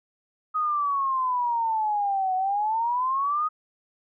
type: exponential two-way sweep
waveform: sine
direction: down then up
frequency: 1260 to 740 to 1260 Hz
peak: -22 dBFS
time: 0.54-3.49 s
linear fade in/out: 20 ms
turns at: 2.35 s
effects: none